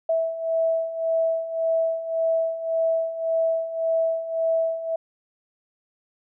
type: beating tone pair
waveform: sine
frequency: 653 / 654.8 Hz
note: E5 / E5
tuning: -17 / -12 cents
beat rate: 1.8 Hz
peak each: -27 / -22 dBFS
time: 0.09-4.96 s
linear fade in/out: 5 ms
effects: none